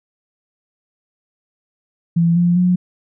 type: tone with pitch steps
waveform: sine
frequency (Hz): 168.7 / 174.25 / 179.97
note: E3 / F3 / F#3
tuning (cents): +40 / -4 / -48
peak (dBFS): -11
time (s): 2.16-2.76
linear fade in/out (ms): 10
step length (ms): 200
effects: none